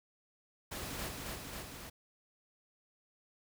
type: noise with echo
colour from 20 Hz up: pink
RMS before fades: -42 dBFS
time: 0.71-1.09 s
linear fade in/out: 10 ms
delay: 270 ms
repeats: 3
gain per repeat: -2 dB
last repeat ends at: 1.9 s
effects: none